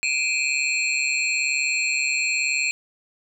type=tone cluster; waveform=sine; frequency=2340 / 2479 / 2620 / 4234 / 7410 Hz; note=D7 / D#7 / E7 / C8 / A#8; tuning=-7 / -7 / -11 / +20 / -11 cents; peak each=-28 / -24 / -27 / -30 / -29 dBFS; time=0.03-2.71 s; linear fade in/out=0 ms; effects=none